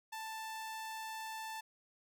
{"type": "tone", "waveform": "sawtooth", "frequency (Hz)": 883, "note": "A5", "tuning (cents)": 6, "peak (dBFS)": -38, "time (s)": [0.12, 1.61], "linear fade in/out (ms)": 10, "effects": []}